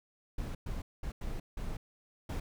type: noise bursts at uneven times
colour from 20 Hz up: brown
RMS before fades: -37 dBFS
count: 6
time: 0.38-0.55 / 0.66-0.82 / 1.03-1.12 / 1.21-1.4 / 1.57-1.77 / 2.29-2.4 s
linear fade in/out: 5 ms
effects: none